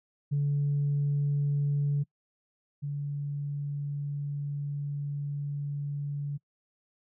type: tone pair in turn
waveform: sine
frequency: 143.6 / 143.6 Hz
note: D3 / D3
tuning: -39 / -39 cents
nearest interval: unison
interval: 0 cents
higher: neither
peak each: -23 / -30 dBFS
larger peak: first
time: 0.31-2.04 / 2.82-6.38 s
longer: second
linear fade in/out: 20 ms
effects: noise-tail reverb RT60 0.1 s tail -25 dB re dry + tanh soft clip ceiling -21 dBFS